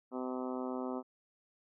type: harmonic tone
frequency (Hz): 127.8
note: C3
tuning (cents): -40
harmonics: 2 / 3 / 4 / 5 / 6 / 7 / 8 / 9 / 10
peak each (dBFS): -38 / -42 / -44 / -46 / -48 / -49 / -50 / -51 / -52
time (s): 0.11-1.03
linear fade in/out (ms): 50
effects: none